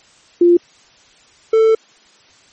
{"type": "tone pair in turn", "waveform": ["sine", "triangle"], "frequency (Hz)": [347.7, 444.1], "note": ["F4", "A4"], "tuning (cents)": [-8, 16], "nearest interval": "major third", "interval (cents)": 424, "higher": "second", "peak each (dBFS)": -6, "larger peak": "neither", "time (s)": [[0.41, 0.57], [1.53, 1.75]], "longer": "second", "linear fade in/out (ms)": 5, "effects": ["white hiss -49 dBFS RMS until 2.52 s", "MP3 32 kbps"]}